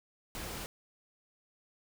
pink noise, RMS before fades -41 dBFS, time 0.35-0.66 s, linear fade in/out 0 ms, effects none

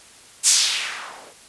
violet noise with low-pass filter sweep, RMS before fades -21 dBFS, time 0.43-1.35 s, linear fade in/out 50 ms, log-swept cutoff 8400 to 440 Hz, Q 1.6, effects white hiss -47 dBFS RMS until 1.48 s + resampled to 24000 Hz

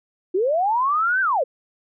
sine linear two-way sweep, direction up then down, 343.1 to 1583 to 462.5 Hz, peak -17 dBFS, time 0.34-1.44 s, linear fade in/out 10 ms, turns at 1.21 s, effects none

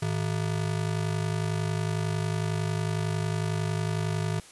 square ring-modulated tone, 133.8 Hz, C3, 39 cents sharp, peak -24 dBFS, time 0.02-4.4 s, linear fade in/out 2 ms, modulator 25.5 Hz, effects white hiss -50 dBFS RMS until 4.51 s + resampled to 24000 Hz

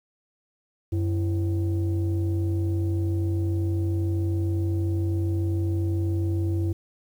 sine tone pair together, 93.42 / 332.9 Hz, F#2 / E4, +17 / +17 cents, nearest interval octave + minor seventh, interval 2200 cents, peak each -21 / -27 dBFS, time 0.92-6.73 s, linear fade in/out 10 ms, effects tanh soft clip ceiling -19 dBFS + 9-bit

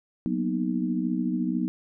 sine chord, B major seventh, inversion second, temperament equal, 185 / 233.1 / 246.9 / 311.1 Hz, F#3 / A#3 / B3 / D#4, 0 / 0 / 0 / 0 cents, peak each -29 / -33 / -28 / -30 dBFS, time 0.26-1.68 s, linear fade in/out 0 ms, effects none

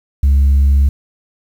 sine tone, 69.3 Hz, C#2, in tune, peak -5 dBFS, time 0.23-0.89 s, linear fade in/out 5 ms, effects tanh soft clip ceiling -6 dBFS + 7-bit

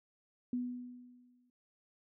sine tone with exponential decay, 246.9 Hz, B3, in tune, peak -31 dBFS, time 0.53-1.5 s, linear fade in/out 2 ms, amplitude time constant 210 ms, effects none

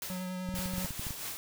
white noise with exponential decay, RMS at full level -37 dBFS, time 0.02-0.62 s, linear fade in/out 1 ms, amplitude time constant 130 ms
square tone with vibrato, 183.6 Hz, F#3, 13 cents flat, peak -36 dBFS, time 0.1-0.86 s, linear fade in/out 0 ms, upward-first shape sine, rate 10 Hz, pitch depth 16 cents each way
clicks, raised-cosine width 5 ms, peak -27 dBFS, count 11, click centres 0.489 / 0.541 / 0.589 / 0.658 / 0.737 / 0.782 / 0.846 / 0.907 / 0.995 / 1.068 / 1.107 s
white noise with tremolo, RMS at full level -38 dBFS, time 0.55-1.37 s, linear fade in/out 0 ms, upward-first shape sine, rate 4.5 Hz, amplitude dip 45%
effects none

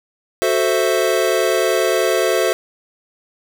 square chord, F# half-diminished seventh, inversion none, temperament equal, 370 / 440 / 523.3 / 659.3 Hz, F#4 / A4 / C5 / E5, 0 / 0 / 0 / 0 cents, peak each -21 dBFS, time 0.42-2.53 s, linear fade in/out 0 ms, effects none

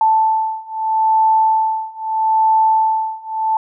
sine beating tone pair, 880 / 880.78 Hz, A5 / A5, 0 / +2 cents, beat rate 0.78 Hz, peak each -16 / -15 dBFS, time 0.01-3.57 s, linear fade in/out 2 ms, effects none

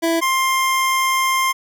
25% pulse tone pair in turn, 331.3 / 1054.9 Hz, E4 / C6, +9 / +14 cents, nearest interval octave + minor sixth, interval 2005 cents, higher second, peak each -12 dBFS, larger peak neither, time 0.02-0.21 / 0.21-1.53 s, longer second, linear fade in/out 20 ms, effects none

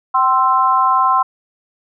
sine tone with amplitude modulation, 1046.5 Hz, C6, in tune, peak -6 dBFS, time 0.14-1.23 s, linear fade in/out 10 ms, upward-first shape sine, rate 278 Hz, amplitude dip 100%, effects none

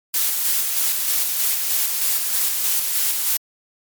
blue noise with tremolo, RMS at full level -19 dBFS, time 0.14-3.37 s, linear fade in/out 2 ms, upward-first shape square, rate 3.2 Hz, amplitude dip 30%, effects MP3 96 kbps

